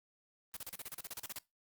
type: noise bursts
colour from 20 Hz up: white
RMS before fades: -43 dBFS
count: 14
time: 0.54-1.385 s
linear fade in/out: 0 ms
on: 26 ms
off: 37 ms
effects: noise-tail reverb RT60 0.2 s tail -20 dB re dry + Opus 24 kbps